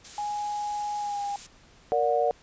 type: noise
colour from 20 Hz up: blue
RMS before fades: -39 dBFS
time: 0.04-1.47 s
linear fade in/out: 10 ms
type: tone with pitch glide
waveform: sine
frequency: 830.6 to 810.2 Hz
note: G#5 to G#5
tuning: 0 to -43 cents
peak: -28 dBFS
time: 0.18-1.36 s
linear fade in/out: 2 ms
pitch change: -43 cents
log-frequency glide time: 0.99-1.21 s
type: chord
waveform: sine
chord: Bb augmented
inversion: none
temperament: just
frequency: 466.2 / 582.7 / 728.4 Hz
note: Bb4 / D5 / F#5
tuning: 0 / -14 / -27 cents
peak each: -26 / -26 / -25 dBFS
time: 1.92-2.31 s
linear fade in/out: 0 ms
effects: pink hiss -56 dBFS RMS until 2.42 s + resampled to 16000 Hz